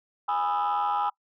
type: chord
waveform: sine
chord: E major seventh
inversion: first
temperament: just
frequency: 824.1 / 988.9 / 1236.1 / 1318.5 Hz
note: G#5 / B5 / D#6 / E6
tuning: -14 / +2 / -12 / 0 cents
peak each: -25 / -29 / -31 / -30 dBFS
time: 0.28-1.1 s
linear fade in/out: 10 ms
effects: noise-tail reverb RT60 0.1 s tail -23 dB re dry + tanh soft clip ceiling -19 dBFS